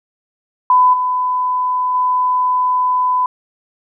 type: tone with level steps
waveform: sine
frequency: 1003 Hz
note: B5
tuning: 26 cents sharp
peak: -7 / -14 / -12 dBFS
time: 0.7-3.26 s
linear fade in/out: 2 ms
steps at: 0.93 / 1.94 s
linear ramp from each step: 10 ms
effects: none

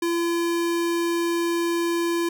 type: tone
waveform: square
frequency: 340 Hz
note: F4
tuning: 46 cents flat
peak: -22 dBFS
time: 0.02-2.29 s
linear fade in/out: 5 ms
effects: none

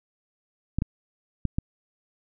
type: clicks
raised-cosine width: 5 ms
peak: -12 dBFS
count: 4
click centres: 0.786 / 0.821 / 1.453 / 1.585 s
effects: none

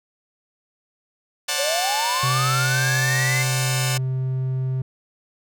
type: chord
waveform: 5% pulse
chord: D dominant seventh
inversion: third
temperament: just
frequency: 528.6 / 587.3 / 734.2 / 881 Hz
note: C5 / D5 / F#5 / A5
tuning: +18 / 0 / -14 / +2 cents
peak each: -19 / -17 / -16 / -18 dBFS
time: 1.48-3.98 s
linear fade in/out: 10 ms
type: linear sweep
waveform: sine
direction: up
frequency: 534 to 2100 Hz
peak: -22 dBFS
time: 1.58-3.44 s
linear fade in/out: 20 ms
type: tone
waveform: triangle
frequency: 130.4 Hz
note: C3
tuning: 5 cents flat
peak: -19 dBFS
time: 2.23-4.82 s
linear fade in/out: 5 ms
effects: none

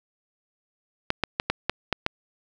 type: clicks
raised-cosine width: 0.3 ms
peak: -6 dBFS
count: 7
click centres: 1.104 / 1.237 / 1.399 / 1.5 / 1.696 / 1.927 / 2.064 s
effects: none

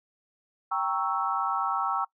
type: chord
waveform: sine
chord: G diminished seventh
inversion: none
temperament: equal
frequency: 784 / 932.3 / 1108.7 / 1318.5 Hz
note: G5 / Bb5 / Db6 / Fb6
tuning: 0 / 0 / 0 / 0 cents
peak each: -31 / -32 / -31 / -29 dBFS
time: 0.71-2.05 s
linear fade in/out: 10 ms
effects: noise-tail reverb RT60 0.1 s tail -22 dB re dry

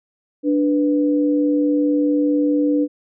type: tone pair together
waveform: sine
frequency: 293.7 / 493.9 Hz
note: D4 / B4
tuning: 0 / 0 cents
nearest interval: major sixth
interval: 900 cents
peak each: -15 / -22 dBFS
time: 0.43-2.88 s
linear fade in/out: 50 ms
effects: none

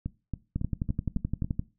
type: two click trains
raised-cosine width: 5 ms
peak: -19 / -16 dBFS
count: 6 / 13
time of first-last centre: 0.06-1.445 / 0.56-1.594 s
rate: 3.61 / 11.6 Hz
effects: noise-tail reverb RT60 0.3 s tail -19 dB re dry

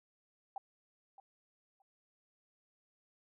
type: tone with echo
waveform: sine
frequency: 784 Hz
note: G5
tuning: in tune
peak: -38 dBFS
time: 0.56-0.58 s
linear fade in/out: 2 ms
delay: 620 ms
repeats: 2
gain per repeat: -15 dB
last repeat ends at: 1.82 s
effects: none

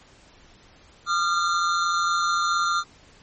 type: tone pair together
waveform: square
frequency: 1205.8 / 1379 Hz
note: D6 / F6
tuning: +45 / -22 cents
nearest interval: major second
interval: 233 cents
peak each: -24 dBFS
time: 1.06-2.84 s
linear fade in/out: 50 ms
effects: pink hiss -53 dBFS RMS until 3.22 s + MP3 32 kbps

